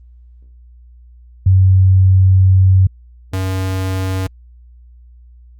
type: tone pair in turn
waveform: sine / square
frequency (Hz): 94.3 / 94.3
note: F#2 / F#2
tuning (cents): +33 / +33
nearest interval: unison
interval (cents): 0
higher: neither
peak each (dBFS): -6 / -17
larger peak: first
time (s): 1.46-2.87 / 3.33-4.27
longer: first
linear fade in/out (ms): 5
effects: added 60 Hz sine -39 dBFS peak until 5.59 s + Opus 32 kbps